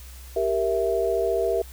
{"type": "chord", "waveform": "sine", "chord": "E diminished", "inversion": "first", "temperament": "equal", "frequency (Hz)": [392, 466.2, 659.3], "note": ["G4", "Bb4", "E5"], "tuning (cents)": [0, 0, 0], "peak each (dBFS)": -25, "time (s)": [0.36, 1.62], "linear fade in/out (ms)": 5, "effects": ["added 63 Hz sine -40 dBFS peak until 1.72 s", "white hiss -48 dBFS RMS until 1.72 s"]}